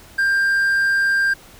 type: tone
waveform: triangle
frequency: 1591 Hz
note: G6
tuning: 25 cents sharp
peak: -13 dBFS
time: 0.18-1.34 s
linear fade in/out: 10 ms
effects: pink hiss -45 dBFS RMS until 1.59 s